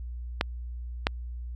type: clicks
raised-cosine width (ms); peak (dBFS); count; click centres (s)
0.3; -7 / -6; 2; 0.411 / 1.069
effects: added 60 Hz sine -34 dBFS peak until 1.55 s